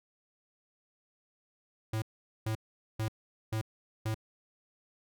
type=tone bursts; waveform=square; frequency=110 Hz; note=A2; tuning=in tune; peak=-31 dBFS; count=5; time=1.93-4.145 s; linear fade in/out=5 ms; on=91 ms; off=440 ms; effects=none